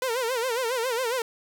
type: tone with vibrato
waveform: sawtooth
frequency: 486.9 Hz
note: B4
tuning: 25 cents flat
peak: -21 dBFS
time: 0.02-1.22 s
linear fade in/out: 2 ms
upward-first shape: sine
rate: 7.3 Hz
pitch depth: 140 cents each way
effects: none